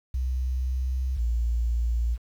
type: tone with pitch glide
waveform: sine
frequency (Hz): 63.6 to 64.45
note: C2 to C2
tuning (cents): -48 to -26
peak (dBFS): -24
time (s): 0.14-1.17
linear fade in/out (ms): 5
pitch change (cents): +22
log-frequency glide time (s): 0.56-1.05
type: tone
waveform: sine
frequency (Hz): 58.27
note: A#1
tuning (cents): 0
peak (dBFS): -22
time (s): 1.15-2.18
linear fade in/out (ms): 50
effects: 9-bit